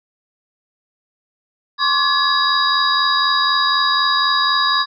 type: tone cluster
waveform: sine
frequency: 1066 / 1150 / 1696 / 3832 / 4844 Hz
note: C6 / D6 / G#6 / A#7 / D#8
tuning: +32 / -37 / +36 / +47 / -47 cents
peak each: -20 dBFS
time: 1.78-4.86 s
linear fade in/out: 50 ms
effects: none